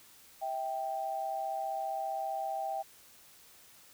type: tone pair together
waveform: sine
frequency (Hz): 648.9 / 784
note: E5 / G5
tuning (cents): -27 / 0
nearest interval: minor third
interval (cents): 327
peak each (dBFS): -38 / -34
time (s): 0.41-2.83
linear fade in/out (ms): 20
effects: white hiss -58 dBFS RMS until 3.93 s